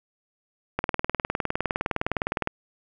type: click train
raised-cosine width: 0.5 ms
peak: -9 dBFS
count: 34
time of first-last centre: 0.79-2.474 s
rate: 19.6 Hz
effects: none